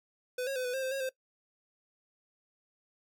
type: tone with pitch steps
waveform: square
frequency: 501 / 545 / 508 / 495.7 / 531 / 521 / 544 / 522 Hz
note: B4 / C#5 / B4 / B4 / C5 / C5 / C#5 / C5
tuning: +25 / -29 / +49 / +6 / +25 / -7 / -33 / -4 cents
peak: -32 dBFS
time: 0.38-1.092 s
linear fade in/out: 5 ms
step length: 89 ms
effects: noise-tail reverb RT60 0.1 s tail -20 dB re dry + MP3 96 kbps